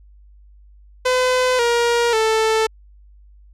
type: tone with pitch steps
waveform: sawtooth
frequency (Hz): 507 / 473 / 441.4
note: B4 / A#4 / A4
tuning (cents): +45 / +25 / +5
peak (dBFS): -11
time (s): 1.05-2.67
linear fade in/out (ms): 10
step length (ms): 540
effects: added 50 Hz sine -44 dBFS peak until 3.53 s + low-pass 8000 Hz 12 dB/octave